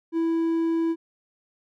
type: tone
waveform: triangle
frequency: 329.6 Hz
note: E4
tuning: in tune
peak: -19 dBFS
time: 0.12-0.96 s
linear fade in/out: 50 ms
effects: none